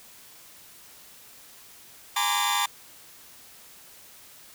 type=tone cluster; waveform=sawtooth; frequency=822 / 928 / 1019 / 1165 / 3543 Hz; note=G#5 / A#5 / C6 / D6 / A7; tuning=-18 / -8 / -46 / -14 / +11 cents; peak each=-26 dBFS; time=2.16-2.66 s; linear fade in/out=5 ms; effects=white hiss -50 dBFS RMS until 4.54 s